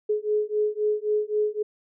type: beating tone pair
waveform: sine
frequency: 421.1 / 424.9 Hz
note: G#4 / G#4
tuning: +24 / +40 cents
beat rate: 3.8 Hz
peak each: -25 dBFS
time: 0.09-1.63 s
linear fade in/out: 10 ms
effects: none